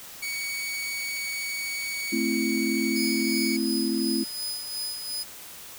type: tone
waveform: sawtooth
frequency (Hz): 2244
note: C#7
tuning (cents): +21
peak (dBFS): -26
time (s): 0.22-3.57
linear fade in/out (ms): 10
type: chord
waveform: sine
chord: A minor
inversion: none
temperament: equal with one note detuned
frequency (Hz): 220 / 261.6 / 333.8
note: A3 / C4 / E4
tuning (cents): 0 / 0 / +22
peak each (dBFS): -28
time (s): 2.12-4.24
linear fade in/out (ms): 10
type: tone with tremolo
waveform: sawtooth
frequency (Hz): 5000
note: D#8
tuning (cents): +8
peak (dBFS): -26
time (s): 2.95-5.24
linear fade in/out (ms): 20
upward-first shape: sine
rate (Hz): 2.8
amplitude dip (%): 50
effects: white hiss -43 dBFS RMS until 5.78 s